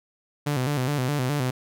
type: tone with vibrato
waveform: sawtooth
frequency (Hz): 136.5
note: C#3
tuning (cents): -26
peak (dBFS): -19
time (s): 0.46-1.51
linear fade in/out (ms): 10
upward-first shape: square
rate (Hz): 4.8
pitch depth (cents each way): 120
effects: none